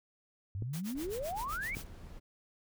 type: exponential sweep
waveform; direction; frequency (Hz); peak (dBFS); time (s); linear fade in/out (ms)
sine; up; 90.6 to 2349; -35; 0.55-1.75; 0
type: clicks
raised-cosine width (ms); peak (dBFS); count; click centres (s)
3; -29; 2; 0.623 / 1.769
type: noise with tremolo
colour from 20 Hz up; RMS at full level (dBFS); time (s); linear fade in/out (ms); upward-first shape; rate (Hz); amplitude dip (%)
white; -45; 0.73-1.87; 5; sine; 7.8; 100
type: noise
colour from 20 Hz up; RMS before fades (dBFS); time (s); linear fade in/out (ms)
brown; -47; 0.94-2.2; 20
effects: none